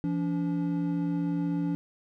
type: tone pair together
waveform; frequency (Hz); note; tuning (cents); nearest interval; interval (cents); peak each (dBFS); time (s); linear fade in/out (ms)
triangle; 170.5 / 286.7; F3 / D4; -41 / -42; major sixth; 899; -27; 0.04-1.75; 0
effects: none